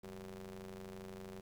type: ring-modulated tone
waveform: sawtooth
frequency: 92.5 Hz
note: F#2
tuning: in tune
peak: -40 dBFS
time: 0.03-1.41 s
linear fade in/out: 10 ms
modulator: 290 Hz
effects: 11-bit